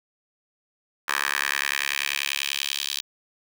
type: tone with high-pass filter sweep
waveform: 10% pulse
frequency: 70.3 Hz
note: C#2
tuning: 25 cents sharp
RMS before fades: -27 dBFS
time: 1.08-3.01 s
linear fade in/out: 5 ms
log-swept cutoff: 1400 to 3700 Hz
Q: 2.2
effects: none